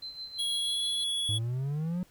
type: tone with tremolo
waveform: sine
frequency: 4084 Hz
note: C8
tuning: 43 cents flat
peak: -36 dBFS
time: 0.02-1.04 s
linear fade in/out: 5 ms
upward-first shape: sine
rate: 6.2 Hz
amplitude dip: 65%
type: tone with pitch glide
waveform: square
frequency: 3322 to 3372 Hz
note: G#7 to G#7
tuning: 0 to +26 cents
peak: -29 dBFS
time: 0.38-1.39 s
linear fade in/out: 20 ms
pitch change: +26 cents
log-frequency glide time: 0.55-0.83 s
type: exponential sweep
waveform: triangle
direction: up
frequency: 103.83 to 185 Hz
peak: -27 dBFS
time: 1.29-2.03 s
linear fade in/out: 0 ms
effects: pink hiss -62 dBFS RMS until 2.1 s